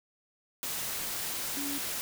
sine tone in noise, 283.2 Hz, C#4, 37 cents sharp, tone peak -36 dBFS, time 1.57-1.78 s, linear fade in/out 0 ms, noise white, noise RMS -35 dBFS, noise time 0.63-2.01 s, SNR -4 dB, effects none

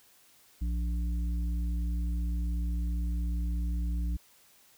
harmonic tone, 58.5 Hz, A#1, 7 cents sharp, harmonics 1 / 3 / 5, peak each -28 / -40 / -46 dBFS, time 0.61-4.17 s, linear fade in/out 10 ms, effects white hiss -61 dBFS RMS until 4.77 s

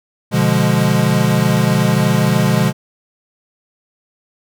square chord, B diminished seventh, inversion none, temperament equal, 123.47 / 146.83 / 174.61 / 207.7 Hz, B2 / D3 / F3 / Ab3, 0 / 0 / 0 / 0 cents, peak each -18 dBFS, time 0.31-2.73 s, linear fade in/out 50 ms, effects none

